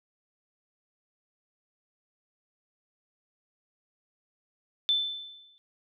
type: tone with exponential decay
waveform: sine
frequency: 3527 Hz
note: A7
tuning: 3 cents sharp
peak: -20 dBFS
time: 4.89-5.58 s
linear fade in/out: 0 ms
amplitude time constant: 150 ms
effects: none